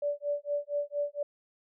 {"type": "tone with tremolo", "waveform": "sine", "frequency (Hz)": 580, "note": "D5", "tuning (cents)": -22, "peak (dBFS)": -26, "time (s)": [0.02, 1.23], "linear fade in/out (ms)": 5, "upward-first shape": "sine", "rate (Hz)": 4.3, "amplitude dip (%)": 100, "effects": []}